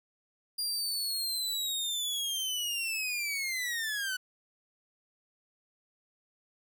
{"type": "linear sweep", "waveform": "sawtooth", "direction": "down", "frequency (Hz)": [4824, 1480], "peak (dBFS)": -28, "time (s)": [0.58, 4.17], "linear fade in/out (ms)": 10, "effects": []}